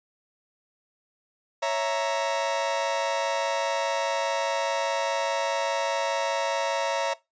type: chord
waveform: 40% pulse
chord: A# diminished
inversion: first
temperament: equal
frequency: 554.4 / 659.3 / 932.3 Hz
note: C#5 / E5 / A#5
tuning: 0 / 0 / 0 cents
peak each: -28 dBFS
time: 1.62-7.14 s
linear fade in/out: 10 ms
effects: noise-tail reverb RT60 0.2 s tail -20 dB re dry + resampled to 16000 Hz